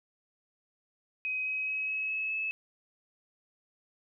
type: tone with pitch steps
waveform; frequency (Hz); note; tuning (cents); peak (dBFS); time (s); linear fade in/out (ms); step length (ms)
sine; 2524 / 2539 / 2553 / 2568 / 2583 / 2598; D#7 / D#7 / D#7 / E7 / E7 / E7; +24 / +34 / +44 / -46 / -36 / -26; -30; 1.25-2.51; 0; 210
effects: none